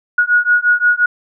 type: beating tone pair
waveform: sine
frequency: 1449 / 1454.7 Hz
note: F#6 / F#6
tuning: -37 / -30 cents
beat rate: 5.7 Hz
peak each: -13 dBFS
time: 0.18-1.06 s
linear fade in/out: 5 ms
effects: none